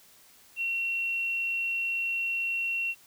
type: tone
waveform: sine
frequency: 2729 Hz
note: F7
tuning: 41 cents flat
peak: -27 dBFS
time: 0.56-2.95 s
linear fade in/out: 50 ms
effects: white hiss -57 dBFS RMS until 3.06 s